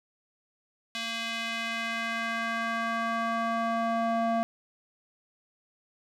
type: tone with band-pass filter sweep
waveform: square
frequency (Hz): 228.9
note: A#3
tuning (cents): -31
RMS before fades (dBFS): -30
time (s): 0.95-4.43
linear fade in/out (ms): 0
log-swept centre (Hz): 3300 to 680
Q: 1.5
effects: none